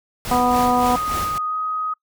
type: noise with tremolo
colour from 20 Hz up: pink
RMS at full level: -27 dBFS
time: 0.25-1.38 s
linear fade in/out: 0 ms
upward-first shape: sine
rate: 3.5 Hz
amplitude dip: 55%
type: harmonic tone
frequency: 246.9 Hz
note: B3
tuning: in tune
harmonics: 1 / 2 / 3 / 4 / 5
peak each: -21 / -24 / -18 / -22 / -23 dBFS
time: 0.31-0.96 s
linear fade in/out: 5 ms
type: tone with pitch glide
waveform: sine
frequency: 1244.5 to 1256.1 Hz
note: D#6 to D#6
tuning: 0 to +16 cents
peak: -21 dBFS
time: 0.94-1.94 s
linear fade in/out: 10 ms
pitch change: +16 cents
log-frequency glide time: 1.47-1.55 s
effects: noise-tail reverb RT60 0.1 s tail -24 dB re dry